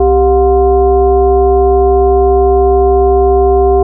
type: tone with frequency modulation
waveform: sine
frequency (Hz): 392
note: G4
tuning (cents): 0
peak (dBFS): -5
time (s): 0-3.83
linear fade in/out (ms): 5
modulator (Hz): 327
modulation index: 0.93
effects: none